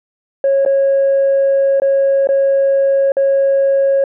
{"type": "tone with dropouts", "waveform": "sine", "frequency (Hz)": 548, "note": "C#5", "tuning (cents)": -20, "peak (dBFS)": -8, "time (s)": [0.44, 4.04], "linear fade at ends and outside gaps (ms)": 2, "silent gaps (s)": [[0.651, 0.661], [1.8, 1.819], [2.272, 2.289], [3.12, 3.168]], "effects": ["tanh soft clip ceiling -7 dBFS"]}